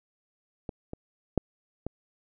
clicks, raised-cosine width 2 ms, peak -21 / -23 / -9 / -19 dBFS, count 4, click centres 0.692 / 0.934 / 1.377 / 1.866 s, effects none

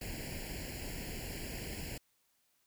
pink noise with comb filter, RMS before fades -42 dBFS, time 0.01-1.98 s, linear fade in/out 5 ms, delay 0.41 ms, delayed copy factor +0.9, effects white hiss -75 dBFS RMS until 2.66 s

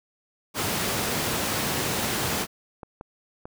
pink high-pass noise, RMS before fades -27 dBFS, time 0.54-2.47 s, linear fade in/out 50 ms, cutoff 110 Hz, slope 12 dB/octave
clicks, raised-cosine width 1 ms, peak -24 dBFS, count 5, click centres 2.204 / 2.44 / 2.832 / 3.011 / 3.455 s
effects none

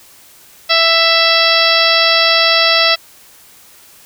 harmonic tone, 662 Hz, E5, 7 cents sharp, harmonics 1 / 2 / 3 / 4 / 5 / 6 / 7 / 8, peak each -17 / -17 / -17 / -17 / -17 / -17 / -17 / -17 dBFS, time 0.69-2.96 s, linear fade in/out 20 ms, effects white hiss -43 dBFS RMS until 4.05 s

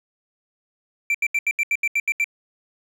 triangle tone bursts, 2346 Hz, D7, 2 cents flat, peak -16 dBFS, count 10, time 1.1-2.243 s, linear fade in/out 2 ms, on 45 ms, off 77 ms, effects none

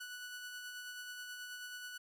sawtooth tone with tremolo, 1479 Hz, F#6, 1 cent flat, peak -40 dBFS, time 0-1.98 s, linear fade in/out 10 ms, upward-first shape sine, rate 9.3 Hz, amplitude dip 30%, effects none

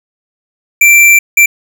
square tone bursts at uneven times, 2349 Hz, D7, in tune, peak -3 dBFS, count 2, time 0.81-1.19 / 1.37-1.46 s, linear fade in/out 5 ms, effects none

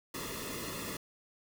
pink noise with comb filter, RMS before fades -40 dBFS, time 0.14-0.97 s, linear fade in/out 5 ms, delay 1.3 ms, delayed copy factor -0.8, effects none

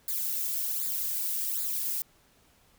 violet noise with flanger, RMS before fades -31 dBFS, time 0.08-2.02 s, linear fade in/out 2 ms, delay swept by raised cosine 0.34 to 2.44 ms, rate 1.3 Hz, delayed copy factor -1, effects pink hiss -63 dBFS RMS until 2.78 s

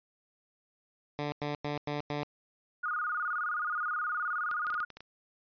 10% pulse tone bursts, 146.83 Hz, D3, in tune, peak -24 dBFS, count 5, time 1.19-2.232 s, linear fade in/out 0 ms, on 130 ms, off 98 ms
sine tone with vibrato, 1332 Hz, E6, 18 cents sharp, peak -30 dBFS, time 2.83-4.85 s, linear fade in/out 10 ms, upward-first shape square, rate 19 Hz, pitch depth 130 cents each way
clicks, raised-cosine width 0.2 ms, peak -28 dBFS, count 8, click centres 4.513 / 4.668 / 4.703 / 4.742 / 4.803 / 4.903 / 4.97 / 5.006 s
effects resampled to 11025 Hz

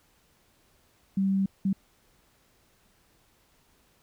sine tone bursts at uneven times, 193.8 Hz, G3, 20 cents flat, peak -22 dBFS, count 2, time 1.17-1.46 / 1.65-1.73 s, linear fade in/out 5 ms, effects pink hiss -65 dBFS RMS until 4.02 s

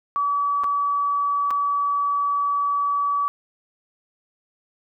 sine tone with dropouts, 1144 Hz, D6, 46 cents flat, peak -19 dBFS, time 0.16-3.28 s, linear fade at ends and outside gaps 0 ms, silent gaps 0.636-0.642 / 1.506-1.51 s, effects none

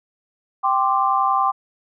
sine chord, G suspended fourth, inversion none, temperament just, 784 / 1045.3 / 1176 Hz, G5 / C6 / D6, 0 / -2 / +2 cents, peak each -20 dBFS, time 0.63-1.52 s, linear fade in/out 20 ms, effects none

